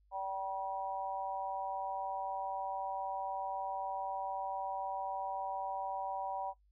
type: harmonic tone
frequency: 192.9 Hz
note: G3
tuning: 28 cents flat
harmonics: 3 / 4 / 5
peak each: -44 / -38 / -40 dBFS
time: 0.11-6.54 s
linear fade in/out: 50 ms
effects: noise-tail reverb RT60 0.1 s tail -17 dB re dry + added 50 Hz sine -66 dBFS peak until 6.71 s